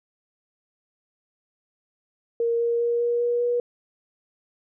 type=tone with pitch steps; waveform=sine; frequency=466.2 / 469.4 / 472.7 / 476 / 479.3 / 482.6 Hz; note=A#4 / A#4 / A#4 / A#4 / A#4 / B4; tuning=0 / +12 / +24 / +36 / +48 / -40 cents; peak=-20 dBFS; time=2.4-3.6 s; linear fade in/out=2 ms; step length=200 ms; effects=none